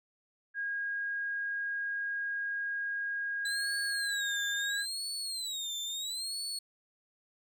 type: tone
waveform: sine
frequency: 1633 Hz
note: G#6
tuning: 30 cents flat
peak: -32 dBFS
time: 0.54-4.86 s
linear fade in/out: 50 ms
type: tone with vibrato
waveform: 30% pulse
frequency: 3971 Hz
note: B7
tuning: 9 cents sharp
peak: -32 dBFS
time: 3.45-6.59 s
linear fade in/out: 5 ms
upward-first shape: sine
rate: 0.75 Hz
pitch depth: 190 cents each way
effects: none